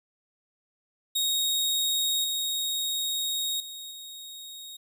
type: tone with level steps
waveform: sawtooth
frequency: 3755 Hz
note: A#7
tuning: 12 cents sharp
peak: -21 / -24 / -35 / -37 dBFS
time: 1.15-4.77 s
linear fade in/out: 10 ms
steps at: 2.24 / 3.6 / 3.91 s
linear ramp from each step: 2 ms
effects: none